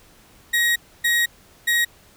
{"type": "tone bursts at uneven times", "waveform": "35% pulse", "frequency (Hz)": 1891, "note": "A#6", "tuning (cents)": 24, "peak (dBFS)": -15, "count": 3, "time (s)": [[0.53, 0.76], [1.04, 1.26], [1.67, 1.85]], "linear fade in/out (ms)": 10, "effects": ["pink hiss -52 dBFS RMS until 2.16 s"]}